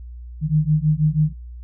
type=beating tone pair; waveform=sine; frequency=150.5 / 156.7 Hz; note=D3 / D#3; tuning=+43 / +13 cents; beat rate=6.2 Hz; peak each=-18 dBFS; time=0.41-1.33 s; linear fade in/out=50 ms; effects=noise-tail reverb RT60 0.2 s tail -22 dB re dry + added 60 Hz sine -33 dBFS peak until 1.63 s